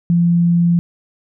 sine tone, 171.7 Hz, F3, 29 cents flat, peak -10 dBFS, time 0.1-0.79 s, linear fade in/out 0 ms, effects none

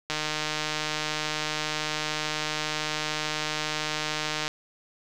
click train, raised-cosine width 0.2 ms, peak -11 dBFS, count 671, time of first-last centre 0.1-4.479 s, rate 153 Hz, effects none

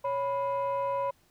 sine tone pair together, 554.4 / 989.3 Hz, C#5 / B5, 0 / +3 cents, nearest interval minor seventh, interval 1003 cents, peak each -28 dBFS, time 0.04-1.11 s, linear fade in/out 10 ms, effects tanh soft clip ceiling -24 dBFS + pink hiss -66 dBFS RMS until 1.3 s

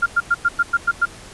sine tone bursts, 1396.9 Hz, F6, in tune, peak -12 dBFS, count 8, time 0.02-1.056 s, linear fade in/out 10 ms, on 42 ms, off 100 ms, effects pink hiss -40 dBFS RMS until 1.33 s + resampled to 24000 Hz

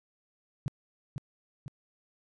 sine tone with echo, 136.6 Hz, C#3, 25 cents flat, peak -27 dBFS, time 0.66-0.68 s, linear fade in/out 0 ms, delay 500 ms, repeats 2, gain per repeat -5 dB, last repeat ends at 1.68 s, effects resampled to 24000 Hz

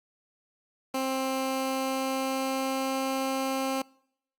15% pulse tone with pitch glide, 264.2 to 266.3 Hz, C4 to C4, +17 to +31 cents, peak -21 dBFS, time 0.94-3.82 s, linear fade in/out 5 ms, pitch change +14 cents, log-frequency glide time 1.26-3.12 s, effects noise-tail reverb RT60 0.7 s tail -25 dB re dry + Opus 48 kbps

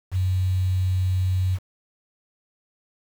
sine tone with quantisation, 92.7 Hz, F#2, 4 cents sharp, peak -19 dBFS, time 0.11-1.59 s, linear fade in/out 50 ms, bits 7, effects none

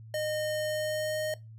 square tone with pitch glide, 613 to 618 Hz, D#5 to D#5, -26 to -12 cents, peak -30 dBFS, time 0.14-1.34 s, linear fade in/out 2 ms, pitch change +14 cents, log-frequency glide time 0.67-1.18 s, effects noise-tail reverb RT60 0.2 s tail -19 dB re dry + added 111 Hz sine -45 dBFS peak until 1.58 s

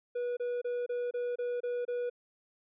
triangle tone bursts, 486.5 Hz, B4, 26 cents flat, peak -29 dBFS, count 8, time 0.15-2.099 s, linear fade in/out 10 ms, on 220 ms, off 27 ms, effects resampled to 8000 Hz

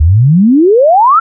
sine exponential sweep, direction up, 71.3 to 1386 Hz, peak -3 dBFS, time 0-1.2 s, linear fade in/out 10 ms, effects none

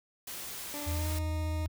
white noise, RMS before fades -41 dBFS, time 0.27-1.19 s, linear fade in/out 5 ms
20% pulse tone with pitch glide, 292.6 to 308.7 Hz, D4 to D#4, -6 to -14 cents, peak -34 dBFS, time 0.74-1.66 s, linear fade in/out 0 ms, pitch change +92 cents, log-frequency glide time 0.87-1.1 s
sine tone with vibrato, 82.41 Hz, E2, in tune, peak -30 dBFS, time 0.86-1.68 s, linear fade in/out 20 ms, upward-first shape square, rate 15 Hz, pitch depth 45 cents each way
effects none

